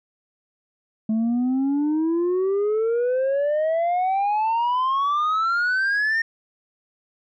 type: exponential sweep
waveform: sine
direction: up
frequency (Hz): 216 to 1843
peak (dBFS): -16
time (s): 1.09-6.22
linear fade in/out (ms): 5
effects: tanh soft clip ceiling -18 dBFS